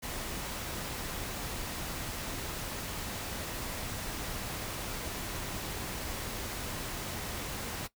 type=noise; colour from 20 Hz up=pink; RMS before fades=-38 dBFS; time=0.02-7.88 s; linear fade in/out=20 ms; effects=noise-tail reverb RT60 0.1 s tail -17 dB re dry